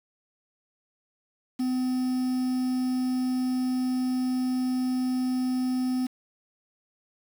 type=tone with quantisation; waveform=triangle; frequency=254.6 Hz; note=C4; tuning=47 cents flat; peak=-22 dBFS; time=1.59-6.07 s; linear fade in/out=10 ms; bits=7; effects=none